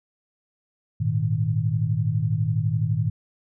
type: chord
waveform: sine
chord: Ab suspended second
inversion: none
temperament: equal with one note detuned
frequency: 104.55 / 116.54 / 155.56 Hz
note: Ab2 / Bb2 / Eb3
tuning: +12 / 0 / 0 cents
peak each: -25 / -24 / -25 dBFS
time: 1-3.1 s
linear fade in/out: 10 ms
effects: none